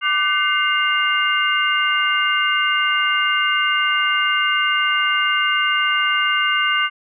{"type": "tone cluster", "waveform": "sine", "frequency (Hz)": [1182, 1517, 2109, 2813], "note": ["D6", "F#6", "C7", "F7"], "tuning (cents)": [11, 43, 13, 12], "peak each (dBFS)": -21, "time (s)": [0.01, 6.9], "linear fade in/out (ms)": 50, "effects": []}